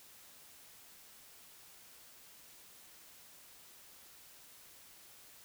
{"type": "silence", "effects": ["white hiss -58 dBFS RMS until 5.44 s"]}